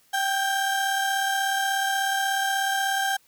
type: tone pair together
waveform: 35% pulse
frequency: 780 / 1596.5 Hz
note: G5 / G6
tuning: -9 / +31 cents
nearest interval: octave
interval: 1240 cents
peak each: -23 / -25 dBFS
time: 0.13-3.17 s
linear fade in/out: 10 ms
effects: white hiss -61 dBFS RMS until 3.27 s